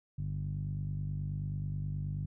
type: tone with low-pass filter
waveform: 10% pulse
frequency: 49.37 Hz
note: G1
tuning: 13 cents sharp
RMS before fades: -36 dBFS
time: 0.18-2.26 s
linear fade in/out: 10 ms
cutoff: 130 Hz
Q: 5.2
effects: none